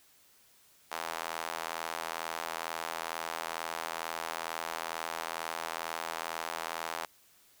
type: tone with high-pass filter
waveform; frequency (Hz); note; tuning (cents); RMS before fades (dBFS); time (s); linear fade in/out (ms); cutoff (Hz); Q
sawtooth; 82.2; E2; -4; -38; 0.91-7.06; 10; 860; 1.4
effects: white hiss -63 dBFS RMS until 7.6 s